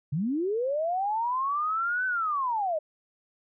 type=linear two-way sweep; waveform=sine; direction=up then down; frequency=130 to 1531 to 593 Hz; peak=-25 dBFS; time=0.12-2.79 s; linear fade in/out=10 ms; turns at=2.06 s; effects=none